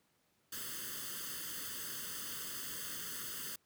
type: noise with comb filter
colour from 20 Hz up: white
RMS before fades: -43 dBFS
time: 0.52-3.56 s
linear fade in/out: 5 ms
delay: 0.63 ms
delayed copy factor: +1
effects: pink hiss -75 dBFS RMS until 3.65 s + high-pass 100 Hz 12 dB/octave